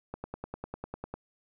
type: click train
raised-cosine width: 1 ms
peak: -23 dBFS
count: 11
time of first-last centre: 0.14-1.14 s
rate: 10 Hz
effects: none